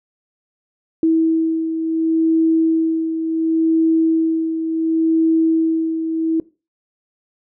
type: beating tone pair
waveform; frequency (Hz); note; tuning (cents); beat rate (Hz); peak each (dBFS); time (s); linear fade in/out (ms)
sine; 323.8 / 324.5; E4 / E4; -31 / -27; 0.7; -14 / -22; 1.03-6.4; 2
effects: noise-tail reverb RT60 0.3 s tail -20 dB re dry